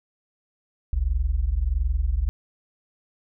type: tone pair together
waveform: sine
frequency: 47.83 / 69.3 Hz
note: G1 / C#2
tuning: -42 / 0 cents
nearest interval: tritone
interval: 642 cents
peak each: -23 dBFS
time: 0.93-2.29 s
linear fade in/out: 0 ms
effects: none